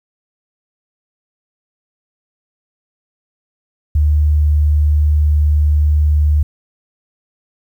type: tone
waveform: sine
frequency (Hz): 74.9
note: D2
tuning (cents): +35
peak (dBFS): -9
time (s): 3.95-6.43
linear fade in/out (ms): 5
effects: 8-bit